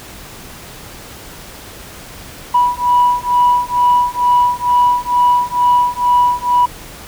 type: beating tone pair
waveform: sine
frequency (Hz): 978 / 980.2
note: B5 / B5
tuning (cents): -17 / -13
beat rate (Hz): 2.2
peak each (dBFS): -12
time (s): 2.54-6.66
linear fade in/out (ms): 10
effects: tanh soft clip ceiling -4 dBFS + pink hiss -34 dBFS RMS until 7.07 s